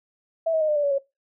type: tone with pitch steps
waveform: sine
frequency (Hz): 656 / 637.3 / 619.2 / 601.6 / 584.4 / 567.8 / 551.6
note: E5 / D#5 / D#5 / D5 / D5 / C#5 / C#5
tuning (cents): -9 / +41 / -9 / +42 / -9 / +41 / -9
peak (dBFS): -19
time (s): 0.46-0.985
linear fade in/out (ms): 10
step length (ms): 75
effects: noise-tail reverb RT60 0.2 s tail -20 dB re dry